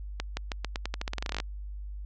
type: accelerating click train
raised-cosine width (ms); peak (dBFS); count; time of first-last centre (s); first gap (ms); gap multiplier
0.2; -14; 19; 0.2-1.401; 170; 0.87
effects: added 50 Hz sine -36 dBFS peak until 2.05 s + low-pass 6000 Hz 12 dB/octave